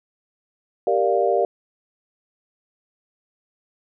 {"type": "chord", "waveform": "sine", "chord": "G minor seventh", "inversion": "none", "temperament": "equal", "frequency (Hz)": [392, 466.2, 587.3, 698.5], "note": ["G4", "Bb4", "D5", "F5"], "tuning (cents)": [0, 0, 0, 0], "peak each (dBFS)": -22, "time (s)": [0.87, 1.45], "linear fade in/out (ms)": 2, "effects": []}